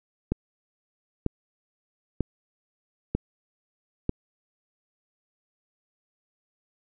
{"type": "click train", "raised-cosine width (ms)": 3, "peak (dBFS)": -11, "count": 5, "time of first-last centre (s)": [0.32, 4.094], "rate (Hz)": 1.06, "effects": []}